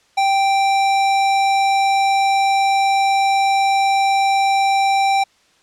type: tone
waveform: square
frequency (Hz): 784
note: G5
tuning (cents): 0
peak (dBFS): -14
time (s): 0.17-5.24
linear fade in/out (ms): 10
effects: white hiss -56 dBFS RMS until 5.62 s + low-pass 6000 Hz 12 dB/octave